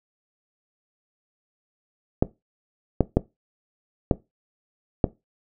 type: clicks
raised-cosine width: 2 ms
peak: -3 dBFS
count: 5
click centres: 2.225 / 3.007 / 3.17 / 4.112 / 5.042 s
effects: noise-tail reverb RT60 0.2 s tail -18 dB re dry